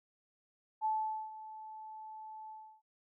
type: tone with ADSR envelope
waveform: sine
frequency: 870 Hz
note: A5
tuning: 20 cents flat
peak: -29 dBFS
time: 0.81-2.82 s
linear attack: 40 ms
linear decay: 450 ms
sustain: -16 dB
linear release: 320 ms
effects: none